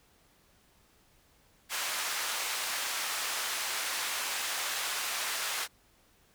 pink band-pass noise, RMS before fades -34 dBFS, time 1.69-5.68 s, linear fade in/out 50 ms, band 1100 to 13000 Hz, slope 12 dB/octave, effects pink hiss -65 dBFS RMS until 6.34 s

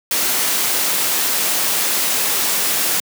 white noise, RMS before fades -18 dBFS, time 0.11-3 s, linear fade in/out 2 ms, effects high-pass 200 Hz 12 dB/octave

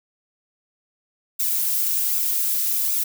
violet noise with flanger, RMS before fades -22 dBFS, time 1.39-3.04 s, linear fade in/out 10 ms, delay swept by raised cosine 0.8 to 4.2 ms, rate 1.3 Hz, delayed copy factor +0.65, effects none

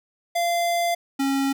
square tone pair in turn, 689 / 273.4 Hz, F5 / C#4, -24 / -24 cents, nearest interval octave + major third, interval 1600 cents, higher first, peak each -21 dBFS, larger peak neither, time 0.35-0.95 / 1.19-1.53 s, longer first, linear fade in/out 10 ms, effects none

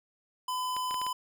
square tone, 1009 Hz, B5, 37 cents sharp, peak -31 dBFS, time 0.48-1.13 s, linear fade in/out 5 ms
clicks, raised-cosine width 0.3 ms, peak -24 dBFS, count 5, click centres 0.766 / 0.91 / 0.943 / 1.016 / 1.066 s
effects none

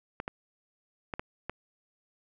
clicks, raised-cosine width 0.5 ms, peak -19 dBFS, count 5, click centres 0.201 / 0.279 / 1.138 / 1.195 / 1.496 s, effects none

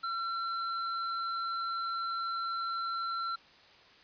square tone, 1356 Hz, E6, 49 cents sharp, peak -33 dBFS, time 0.03-3.36 s, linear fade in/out 10 ms, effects white hiss -58 dBFS RMS until 4.03 s + resampled to 11025 Hz

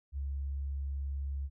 sine tone, 69.3 Hz, C#2, in tune, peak -33 dBFS, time 0.12-1.5 s, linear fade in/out 50 ms, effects none

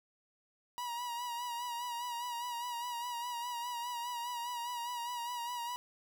45% pulse tone with vibrato, 961 Hz, B5, 48 cents flat, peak -37 dBFS, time 0.78-5.76 s, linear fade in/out 0 ms, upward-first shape sine, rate 4.9 Hz, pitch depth 44 cents each way, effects none

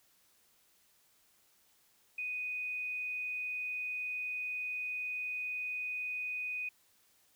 sine tone, 2489 Hz, D#7, in tune, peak -35 dBFS, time 2.18-6.69 s, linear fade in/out 5 ms, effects white hiss -69 dBFS RMS until 7.35 s

